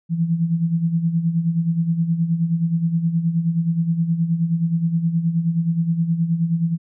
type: tone with tremolo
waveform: sine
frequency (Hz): 166.6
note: E3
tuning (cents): +19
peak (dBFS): -14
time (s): 0.09-6.78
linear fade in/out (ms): 50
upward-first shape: sine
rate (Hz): 9.5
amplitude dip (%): 65
effects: none